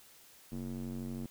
square tone with band-pass filter, 46.25 Hz, F#1, in tune, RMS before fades -40 dBFS, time 0.52-1.26 s, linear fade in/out 0 ms, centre 230 Hz, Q 2.2, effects white hiss -59 dBFS RMS until 1.3 s

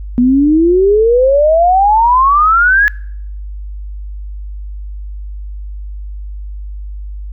sine exponential sweep, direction up, 240 to 1712 Hz, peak -6 dBFS, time 0.18-2.88 s, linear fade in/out 0 ms, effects noise-tail reverb RT60 0.7 s tail -25 dB re dry + added 50 Hz sine -22 dBFS peak until 7.32 s

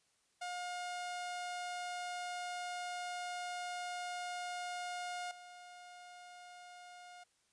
sawtooth tone with level steps, 714 Hz, F5, 38 cents sharp, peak -36 / -48 dBFS, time 0.41-7.24 s, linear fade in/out 10 ms, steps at 5.31 s, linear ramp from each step 2 ms, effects white hiss -75 dBFS RMS until 7.52 s + resampled to 22050 Hz

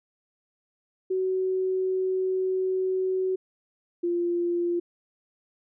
sine tone pair in turn, 374.8 / 347 Hz, F#4 / F4, +22 / -11 cents, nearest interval minor second, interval 133 cents, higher first, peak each -23 dBFS, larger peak neither, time 1.1-3.36 / 4.03-4.8 s, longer first, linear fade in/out 10 ms, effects none

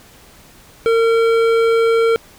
triangle tone with hard clipping, 456.6 Hz, A#4, 36 cents flat, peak -13 dBFS, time 0.86-2.16 s, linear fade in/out 0 ms, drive 16 dB, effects pink hiss -45 dBFS RMS until 2.38 s

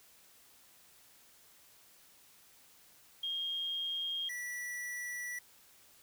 sine / square tone pair in turn, 3235 / 1954.3 Hz, G#7 / B6, -46 / -19 cents, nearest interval major sixth, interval 873 cents, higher first, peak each -34 / -39 dBFS, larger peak first, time 3.23-4.29 / 4.29-5.39 s, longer second, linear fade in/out 5 ms, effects white hiss -62 dBFS RMS until 6.02 s

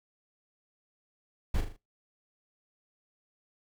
brown noise with echo, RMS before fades -28 dBFS, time 1.54-1.61 s, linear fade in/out 5 ms, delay 39 ms, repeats 4, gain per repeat -6 dB, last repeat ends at 1.766 s, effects noise-tail reverb RT60 0.2 s tail -20 dB re dry

